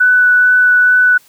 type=tone with vibrato; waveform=sine; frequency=1488 Hz; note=F#6; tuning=9 cents sharp; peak=-6 dBFS; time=0-1.18 s; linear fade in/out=10 ms; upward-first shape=sine; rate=2.3 Hz; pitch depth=8 cents each way; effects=white hiss -48 dBFS RMS until 1.28 s + high-pass 60 Hz 12 dB/octave